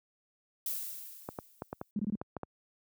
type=noise with exponential decay; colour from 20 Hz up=violet; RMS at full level=-34 dBFS; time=0.66-1.91 s; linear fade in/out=2 ms; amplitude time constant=270 ms
type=clicks; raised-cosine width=1 ms; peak=-23 dBFS; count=8; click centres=1.289 / 1.388 / 1.621 / 1.729 / 1.814 / 2.215 / 2.367 / 2.433 s
type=tone bursts; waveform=sine; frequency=207.7 Hz; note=G#3; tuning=in tune; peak=-29 dBFS; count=4; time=1.96-2.154 s; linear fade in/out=2 ms; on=32 ms; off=22 ms
effects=high-pass 80 Hz 12 dB/octave